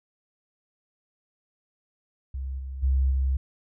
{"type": "tone with level steps", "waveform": "sine", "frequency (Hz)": 66.4, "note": "C2", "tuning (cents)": 26, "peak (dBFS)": [-29, -32, -19, -21], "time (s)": [2.34, 3.37], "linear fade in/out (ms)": 5, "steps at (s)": [2.58, 2.82, 3.1], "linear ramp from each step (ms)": 20, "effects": []}